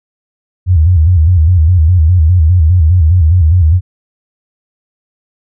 sine tone with vibrato, 84.3 Hz, E2, 39 cents sharp, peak -4 dBFS, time 0.66-3.81 s, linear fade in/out 50 ms, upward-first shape square, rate 4.9 Hz, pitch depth 130 cents each way, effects none

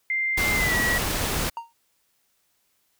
sine tone with pitch glide, 2093 to 1930.4 Hz, C7 to B6, 0 to -40 cents, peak -22 dBFS, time 0.1-0.98 s, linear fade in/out 2 ms, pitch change -140 cents, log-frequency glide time 0.55-0.75 s
pink noise, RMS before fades -26 dBFS, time 0.37-1.5 s, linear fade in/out 10 ms
triangle tone with exponential decay, 927 Hz, A#5, 10 cents flat, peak -24 dBFS, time 1.57-1.73 s, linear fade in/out 1 ms, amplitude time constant 33 ms
effects white hiss -69 dBFS RMS until 2.99 s

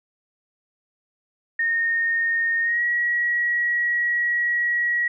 sine tone with pitch glide, 1842 to 1913.6 Hz, A#6 to A#6, -21 to +45 cents, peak -19 dBFS, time 1.59-5.08 s, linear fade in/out 5 ms, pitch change +66 cents, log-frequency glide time 2.62-2.83 s, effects none

